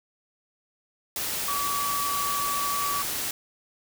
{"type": "tone in noise", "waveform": "sine", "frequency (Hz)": 1143, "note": "D6", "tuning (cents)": -47, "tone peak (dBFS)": -27, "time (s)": [1.48, 3.02], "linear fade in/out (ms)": 2, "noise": "white", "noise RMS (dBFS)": -30, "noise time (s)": [1.16, 3.31], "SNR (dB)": 0, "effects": []}